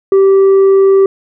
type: tone with tanh clipping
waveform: sine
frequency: 388.9 Hz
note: G4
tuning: 14 cents flat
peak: -5 dBFS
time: 0.12-1.06 s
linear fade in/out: 2 ms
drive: 3 dB
effects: none